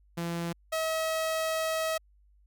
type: tone pair in turn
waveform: sawtooth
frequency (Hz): 169.8 / 641.1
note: F3 / E5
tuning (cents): -48 / -48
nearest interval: octave + major seventh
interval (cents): 2300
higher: second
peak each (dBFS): -27 / -24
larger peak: second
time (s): 0.17-0.53 / 0.72-1.98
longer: second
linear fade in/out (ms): 10
effects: added 50 Hz sine -59 dBFS peak until 2.46 s